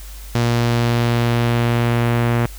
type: tone with low-pass filter sweep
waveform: sawtooth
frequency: 118.6 Hz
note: A#2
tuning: 30 cents sharp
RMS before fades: -17 dBFS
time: 0.35-2.46 s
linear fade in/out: 0 ms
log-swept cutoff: 5800 to 2200 Hz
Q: 1.1
effects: added 50 Hz sine -32 dBFS peak until 2.58 s + white hiss -41 dBFS RMS until 2.58 s